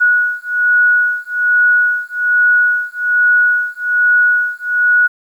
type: beating tone pair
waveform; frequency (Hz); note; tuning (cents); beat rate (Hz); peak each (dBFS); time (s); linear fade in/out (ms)
sine; 1461 / 1462.2; F#6 / F#6; -22 / -21; 1.2; -13; 0-5.08; 20
effects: 8-bit